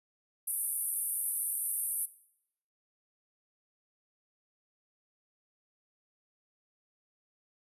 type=band-pass noise; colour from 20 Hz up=pink; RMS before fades=-34 dBFS; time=0.47-2.06 s; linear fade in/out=10 ms; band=9100 to 13000 Hz; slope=96 dB/octave; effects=noise-tail reverb RT60 0.7 s tail -17 dB re dry + resampled to 32000 Hz